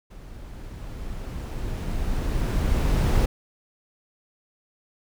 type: noise with level ramp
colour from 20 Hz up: brown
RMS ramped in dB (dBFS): -41 to -18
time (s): 0.1-3.26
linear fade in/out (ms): 10
effects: none